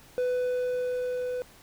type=tone with level ramp; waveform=triangle; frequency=498.5 Hz; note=B4; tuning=16 cents sharp; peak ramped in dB=-22 to -27 dBFS; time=0.18-1.42 s; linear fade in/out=0 ms; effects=pink hiss -54 dBFS RMS until 1.62 s